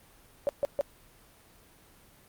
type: tone bursts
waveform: sine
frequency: 566 Hz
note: C#5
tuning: 36 cents sharp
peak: -23 dBFS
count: 3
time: 0.47-0.81 s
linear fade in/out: 0 ms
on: 20 ms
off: 140 ms
effects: pink hiss -58 dBFS RMS until 2.28 s + Opus 32 kbps